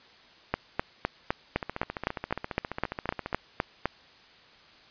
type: two click trains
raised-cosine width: 0.5 ms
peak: -10 / -17 dBFS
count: 14 / 27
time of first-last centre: 0.54-3.856 / 1.56-3.329 s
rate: 3.92 / 14.7 Hz
effects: white hiss -55 dBFS RMS until 4.9 s + resampled to 11025 Hz